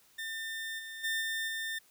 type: tone with level steps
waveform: 30% pulse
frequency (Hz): 1800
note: A6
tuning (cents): +39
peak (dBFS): -34 / -39 / -28 / -30 / -32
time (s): 0.18-1.79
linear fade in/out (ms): 10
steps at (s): 0.78 / 1.03 / 1.2 / 1.47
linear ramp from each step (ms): 20
effects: white hiss -64 dBFS RMS until 1.9 s